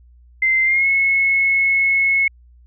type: tone with pitch glide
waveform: sine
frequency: 2078 to 2186 Hz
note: C7 to C#7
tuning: -12 to -25 cents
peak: -13 dBFS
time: 0.42-2.28 s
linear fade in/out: 5 ms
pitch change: +87 cents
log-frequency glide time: 0.64-0.87 s
effects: added 60 Hz sine -45 dBFS peak until 2.66 s